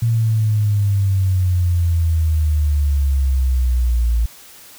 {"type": "exponential sweep", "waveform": "sine", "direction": "down", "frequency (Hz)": [116.54, 56.5], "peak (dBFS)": -13, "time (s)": [0.02, 4.26], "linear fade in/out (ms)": 5, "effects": ["white hiss -42 dBFS RMS until 4.78 s"]}